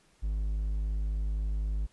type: tone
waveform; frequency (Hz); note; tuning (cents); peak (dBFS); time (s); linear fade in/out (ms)
triangle; 51.91; G#1; 0; -26; 0.22-1.87; 20
effects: pink hiss -65 dBFS RMS until 1.92 s + resampled to 24000 Hz